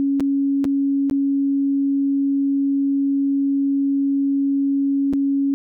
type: tone with dropouts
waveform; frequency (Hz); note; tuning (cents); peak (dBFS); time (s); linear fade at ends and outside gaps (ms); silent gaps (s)
sine; 277.2; C#4; 0; -16; 0-5.54; 0; 0.198-0.205 / 0.643-0.651 / 1.098-1.111 / 5.128-5.135
effects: none